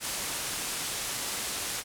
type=low-pass noise; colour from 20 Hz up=white; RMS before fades=-34 dBFS; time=0-1.84 s; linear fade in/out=50 ms; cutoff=11000 Hz; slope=24 dB/octave; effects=none